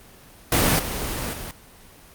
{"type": "noise with level steps", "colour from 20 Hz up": "pink", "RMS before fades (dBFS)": [-18, -28, -33], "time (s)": [0.52, 1.51], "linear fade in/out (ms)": 2, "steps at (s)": [0.79, 1.33], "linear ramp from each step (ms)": 2, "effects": ["pink hiss -48 dBFS RMS until 2.14 s", "Opus 24 kbps"]}